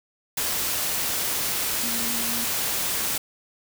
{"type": "tone in noise", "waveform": "sine", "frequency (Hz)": 233.1, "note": "A#3", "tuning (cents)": 0, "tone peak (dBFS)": -34, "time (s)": [1.83, 2.45], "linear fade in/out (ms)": 5, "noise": "white", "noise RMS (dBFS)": -26, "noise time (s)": [0.37, 3.18], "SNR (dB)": -11, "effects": []}